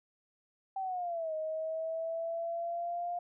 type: linear two-way sweep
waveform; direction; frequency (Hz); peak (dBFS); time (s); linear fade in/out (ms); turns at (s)
sine; down then up; 780 to 625 to 704; -33; 0.76-3.19; 5; 1.34
effects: none